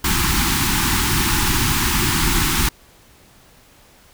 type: band-stop noise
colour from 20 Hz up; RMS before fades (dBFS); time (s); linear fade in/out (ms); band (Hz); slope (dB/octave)
pink; -18; 0.04-2.69; 5; 380 to 810; 96
effects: pink hiss -50 dBFS RMS until 4.13 s